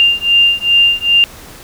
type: beating tone pair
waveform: sine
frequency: 2794 / 2796.5 Hz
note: F7 / F7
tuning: 0 / +2 cents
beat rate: 2.5 Hz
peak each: -11 dBFS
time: 0-1.24 s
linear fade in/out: 0 ms
effects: pink hiss -35 dBFS RMS until 1.63 s